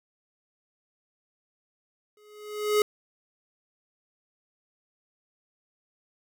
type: tone with exponential growth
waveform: square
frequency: 420.6 Hz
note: G#4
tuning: 22 cents sharp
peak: -18 dBFS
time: 2.17-2.82 s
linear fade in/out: 2 ms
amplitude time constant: 140 ms
effects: none